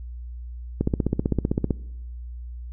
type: click train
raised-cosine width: 3 ms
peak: -8 dBFS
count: 15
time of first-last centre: 0.81-1.707 s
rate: 15.6 Hz
effects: noise-tail reverb RT60 1.0 s tail -24 dB re dry + added 60 Hz sine -33 dBFS peak until 2.72 s